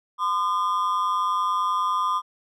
triangle ring-modulated tone, 1119 Hz, C#6, 16 cents sharp, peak -16 dBFS, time 0.18-2.22 s, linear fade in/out 50 ms, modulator 94.7 Hz, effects none

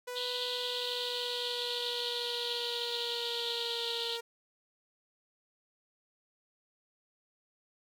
sawtooth tone with pitch glide, 493.9 to 466.2 Hz, B4 to A#4, 0 to 0 cents, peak -34 dBFS, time 0.07-4.21 s, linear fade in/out 10 ms, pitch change -100 cents, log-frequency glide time 0.51-4.06 s
white band-pass noise, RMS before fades -37 dBFS, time 0.15-4.18 s, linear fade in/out 20 ms, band 2900 to 4400 Hz, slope 96 dB/octave
effects none

